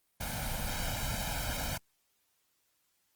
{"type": "noise with comb filter", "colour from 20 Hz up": "pink", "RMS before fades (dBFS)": -35, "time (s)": [0.2, 1.78], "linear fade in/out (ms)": 10, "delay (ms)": 1.3, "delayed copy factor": 1, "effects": ["white hiss -75 dBFS RMS until 3.15 s", "Opus 24 kbps"]}